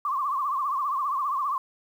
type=tone with vibrato; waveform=sine; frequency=1113 Hz; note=C#6; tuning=7 cents sharp; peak=-24 dBFS; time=0.05-1.58 s; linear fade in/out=2 ms; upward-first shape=triangle; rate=15 Hz; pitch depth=150 cents each way; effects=9-bit